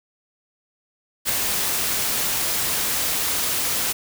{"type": "noise with ADSR envelope", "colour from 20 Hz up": "white", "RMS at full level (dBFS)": -19, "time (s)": [1.25, 3.93], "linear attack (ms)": 44, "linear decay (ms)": 4, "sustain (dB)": -4, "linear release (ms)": 13, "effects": []}